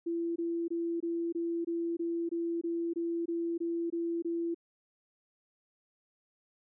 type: tone bursts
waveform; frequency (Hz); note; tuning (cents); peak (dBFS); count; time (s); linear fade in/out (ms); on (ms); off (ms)
sine; 337.2; E4; +39; -30; 14; 0.06-4.546; 10; 300; 22
effects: none